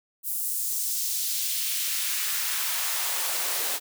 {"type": "noise with high-pass filter sweep", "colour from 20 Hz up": "white", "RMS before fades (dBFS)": -28, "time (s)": [0.23, 3.8], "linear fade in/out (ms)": 50, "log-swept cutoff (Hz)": [11000, 380], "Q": 1, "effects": []}